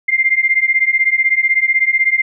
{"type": "beating tone pair", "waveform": "sine", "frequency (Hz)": [2093, 2109], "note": ["C7", "C7"], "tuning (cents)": [0, 13], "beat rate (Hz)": 16, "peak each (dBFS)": -14, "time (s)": [0.08, 2.22], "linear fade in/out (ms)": 10, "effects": []}